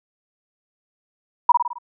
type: tone with echo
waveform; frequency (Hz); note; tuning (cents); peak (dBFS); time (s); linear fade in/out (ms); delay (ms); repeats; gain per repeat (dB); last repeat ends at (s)
sine; 963; B5; -44; -7; 1.49-1.52; 5; 53; 5; -5; 1.785
effects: none